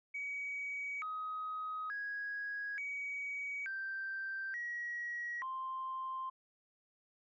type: tone with pitch steps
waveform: sine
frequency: 2264 / 1260 / 1655 / 2262 / 1567 / 1908 / 1048 Hz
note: C#7 / D#6 / G#6 / C#7 / G6 / A#6 / C6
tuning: +36 / +21 / -6 / +34 / -1 / +40 / +2 cents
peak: -37 dBFS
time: 0.14-6.3 s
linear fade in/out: 10 ms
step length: 880 ms
effects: tanh soft clip ceiling -33 dBFS